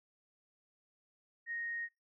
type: tone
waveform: sine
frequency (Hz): 1864.7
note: A#6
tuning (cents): 0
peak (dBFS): -37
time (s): 1.46-1.89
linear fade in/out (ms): 50
effects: noise-tail reverb RT60 0.2 s tail -23 dB re dry